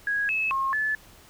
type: tone with pitch steps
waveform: sine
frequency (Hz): 1654 / 2594 / 1076 / 1732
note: G#6 / E7 / C6 / A6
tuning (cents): -8 / -28 / +48 / -28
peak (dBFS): -23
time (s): 0.07-0.95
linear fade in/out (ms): 2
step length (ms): 220
effects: pink hiss -52 dBFS RMS until 1.29 s